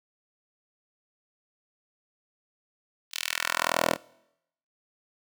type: tone with high-pass filter sweep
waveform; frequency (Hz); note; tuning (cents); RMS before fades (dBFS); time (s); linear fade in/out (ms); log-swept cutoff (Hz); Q
10% pulse; 41.23; E1; +1; -28; 3.11-3.97; 50; 3700 to 420; 1.3
effects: noise-tail reverb RT60 0.8 s tail -23 dB re dry